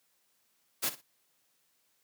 white noise with echo, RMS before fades -30 dBFS, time 0.82-0.9 s, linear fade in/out 20 ms, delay 59 ms, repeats 2, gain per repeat -14 dB, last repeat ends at 1.018 s, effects white hiss -73 dBFS RMS until 2.03 s + high-pass 100 Hz 12 dB/octave

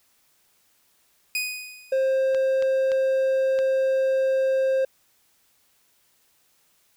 sawtooth tone with exponential decay, 2489 Hz, D#7, in tune, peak -19 dBFS, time 1.35-2.18 s, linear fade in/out 2 ms, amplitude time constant 180 ms
triangle tone, 530 Hz, C5, 22 cents sharp, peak -17 dBFS, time 1.92-4.85 s, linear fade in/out 5 ms
clicks, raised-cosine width 0.2 ms, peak -19 dBFS, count 4, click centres 2.347 / 2.624 / 2.918 / 3.589 s
effects white hiss -64 dBFS RMS until 6.96 s

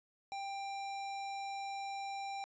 square tone, 790 Hz, G5, 13 cents sharp, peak -40 dBFS, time 0.32-2.44 s, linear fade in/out 0 ms, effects resampled to 16000 Hz

